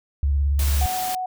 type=tone with vibrato; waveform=sine; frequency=70.6 Hz; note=C#2; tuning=32 cents sharp; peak=-17 dBFS; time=0.23-0.86 s; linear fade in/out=0 ms; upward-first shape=sine; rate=18 Hz; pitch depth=86 cents each way
type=noise; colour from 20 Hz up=white; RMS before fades=-30 dBFS; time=0.59-1.15 s; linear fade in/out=2 ms
type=tone; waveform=sine; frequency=740 Hz; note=F#5; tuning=in tune; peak=-24 dBFS; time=0.81-1.26 s; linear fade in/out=5 ms
effects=none